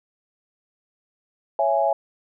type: chord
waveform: sine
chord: C# minor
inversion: none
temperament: just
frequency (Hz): 554.4 / 665.2 / 831.5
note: C#5 / E5 / G#5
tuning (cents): 0 / +16 / +2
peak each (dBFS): -23 / -21 / -22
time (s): 1.59-1.93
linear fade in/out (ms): 2
effects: none